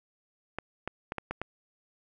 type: clicks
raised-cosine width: 0.5 ms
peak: -18 dBFS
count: 6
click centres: 0.586 / 0.876 / 1.121 / 1.183 / 1.31 / 1.416 s
effects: none